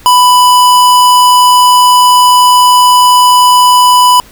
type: tone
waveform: square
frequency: 993 Hz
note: B5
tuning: 9 cents sharp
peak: -3 dBFS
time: 0.06-4.2 s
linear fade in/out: 0 ms
effects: pink hiss -38 dBFS RMS until 4.31 s